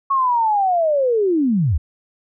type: linear sweep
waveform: sine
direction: down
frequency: 1108.7 to 61.74 Hz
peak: -14 dBFS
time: 0.1-1.78 s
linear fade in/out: 10 ms
effects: none